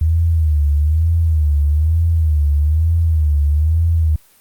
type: tone with vibrato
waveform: sine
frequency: 77.78 Hz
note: D#2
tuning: in tune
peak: -11 dBFS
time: 0.01-4.16 s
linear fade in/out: 5 ms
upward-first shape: sine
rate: 1.1 Hz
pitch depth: 120 cents each way
effects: white hiss -51 dBFS RMS until 4.4 s + Opus 24 kbps